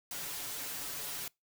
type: noise with comb filter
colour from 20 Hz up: white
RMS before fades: -40 dBFS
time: 0.11-1.28 s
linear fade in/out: 2 ms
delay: 7 ms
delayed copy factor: +0.85
effects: noise-tail reverb RT60 0.2 s tail -25 dB re dry